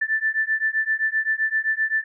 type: beating tone pair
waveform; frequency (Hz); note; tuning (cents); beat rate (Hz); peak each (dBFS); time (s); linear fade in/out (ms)
sine; 1760 / 1767.7; A6 / A6; 0 / +8; 7.7; -23 / -23; 0.01-2.04; 10
effects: none